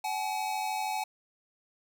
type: tone pair together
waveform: square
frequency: 759 / 851.9 Hz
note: F#5 / G#5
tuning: +44 / +44 cents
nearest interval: major second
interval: 200 cents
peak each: -35 / -33 dBFS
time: 0.04-1.04 s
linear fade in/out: 5 ms
effects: none

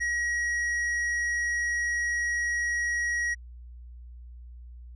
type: tone with tanh clipping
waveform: sine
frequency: 1904 Hz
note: A#6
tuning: 36 cents sharp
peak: -27 dBFS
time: 0-3.35 s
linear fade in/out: 20 ms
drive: 9 dB
effects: added 60 Hz sine -42 dBFS peak until 4.95 s + low-pass 9000 Hz 12 dB/octave

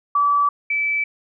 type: tone pair in turn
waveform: sine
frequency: 1152 / 2310 Hz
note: D6 / D7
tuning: -34 / -29 cents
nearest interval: octave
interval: 1205 cents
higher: second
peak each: -14 / -18 dBFS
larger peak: first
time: 0.15-0.49 / 0.7-1.04 s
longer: neither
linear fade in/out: 5 ms
effects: none

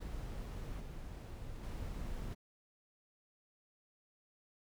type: noise with level steps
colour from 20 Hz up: brown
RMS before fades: -43 / -46 / -42 dBFS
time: 0-2.35 s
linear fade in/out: 20 ms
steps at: 0.8 / 1.63 s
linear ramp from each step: 5 ms
effects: none

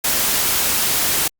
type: noise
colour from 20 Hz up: white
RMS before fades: -18 dBFS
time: 0.04-1.28 s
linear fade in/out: 5 ms
effects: Opus 48 kbps

